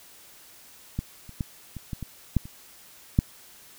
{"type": "clicks", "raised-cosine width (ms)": 5, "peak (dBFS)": [-15, -30, -15, -24, -19, -21, -8, -28, -6], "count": 9, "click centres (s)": [0.99, 1.293, 1.408, 1.767, 1.932, 2.027, 2.367, 2.455, 3.189], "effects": ["white hiss -51 dBFS RMS until 3.78 s"]}